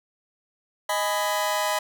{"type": "chord", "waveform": "sawtooth", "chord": "G# minor", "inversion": "second", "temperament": "just", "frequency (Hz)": [623, 830.6, 996.7], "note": ["D#5", "G#5", "B5"], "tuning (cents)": [2, 0, 16], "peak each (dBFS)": [-23, -25, -23], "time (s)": [0.89, 1.79], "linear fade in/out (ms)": 5, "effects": []}